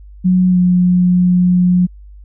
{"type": "tone with pitch glide", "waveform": "sine", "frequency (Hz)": [183.1, 179.64], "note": ["F#3", "F3"], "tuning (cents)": [-18, 49], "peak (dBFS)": -8, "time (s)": [0.24, 1.87], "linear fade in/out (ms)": 20, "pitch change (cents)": -33, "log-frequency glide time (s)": [0.49, 0.58], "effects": ["added 50 Hz sine -34 dBFS peak until 2.24 s"]}